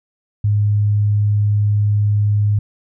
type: tone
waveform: sine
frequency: 103.83 Hz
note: G#2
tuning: in tune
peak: -12 dBFS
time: 0.44-2.59 s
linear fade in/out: 5 ms
effects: none